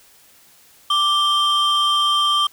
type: tone pair together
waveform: triangle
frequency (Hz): 1174.7 / 3158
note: D6 / G7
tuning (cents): 0 / +12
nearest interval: octave + perfect fourth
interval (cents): 1712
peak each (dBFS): -15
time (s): 0.9-2.47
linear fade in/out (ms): 5
effects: tanh soft clip ceiling -9 dBFS + white hiss -51 dBFS RMS until 2.52 s